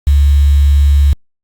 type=tone with quantisation; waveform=sine; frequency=71.2 Hz; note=C#2; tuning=47 cents sharp; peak=-5 dBFS; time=0.07-1.13 s; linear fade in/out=0 ms; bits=5; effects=Opus 48 kbps